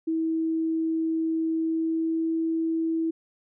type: tone with pitch glide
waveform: sine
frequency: 323.4 to 325.8 Hz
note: E4 to E4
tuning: -33 to -20 cents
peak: -23 dBFS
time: 0.07-3.11 s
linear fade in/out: 10 ms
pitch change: +13 cents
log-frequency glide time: 1.54-2.33 s
effects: none